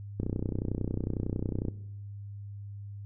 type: click train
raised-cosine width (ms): 3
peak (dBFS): -18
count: 47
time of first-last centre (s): 0.2-1.684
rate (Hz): 31
effects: noise-tail reverb RT60 0.9 s tail -19 dB re dry + added 101 Hz sine -39 dBFS peak until 3.05 s